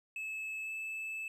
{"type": "tone with pitch glide", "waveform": "triangle", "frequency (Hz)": [2600, 2620], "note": ["E7", "E7"], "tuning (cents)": [-24, -11], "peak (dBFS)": -36, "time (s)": [0.16, 1.28], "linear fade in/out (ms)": 2, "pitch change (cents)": 13, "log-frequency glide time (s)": [0.63, 0.7], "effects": []}